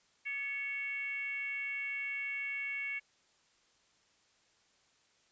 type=tone with frequency modulation; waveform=sine; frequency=2217 Hz; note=C#7; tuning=in tune; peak=-35 dBFS; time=0.25-3 s; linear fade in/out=20 ms; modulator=510 Hz; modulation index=0.6; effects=white hiss -70 dBFS RMS until 5.31 s + resampled to 16000 Hz